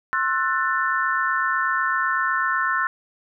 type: chord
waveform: sine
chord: F# half-diminished seventh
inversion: second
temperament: just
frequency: 1065.6 / 1332 / 1480 / 1776 Hz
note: C6 / E6 / F#6 / A6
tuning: +31 / +18 / 0 / +16 cents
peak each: -25 dBFS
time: 0.13-2.87 s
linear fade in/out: 0 ms
effects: none